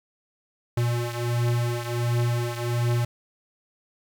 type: beating tone pair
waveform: square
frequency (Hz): 119.1 / 120.5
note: A#2 / B2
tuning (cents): +38 / -42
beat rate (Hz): 1.4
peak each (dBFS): -25 / -29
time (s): 0.77-3.05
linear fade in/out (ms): 5
effects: 10-bit